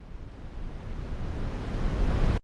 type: noise with level ramp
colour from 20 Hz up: brown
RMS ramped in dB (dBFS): -43 to -22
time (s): 0-2.38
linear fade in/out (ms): 5
effects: low-pass 5000 Hz 12 dB/octave + Opus 24 kbps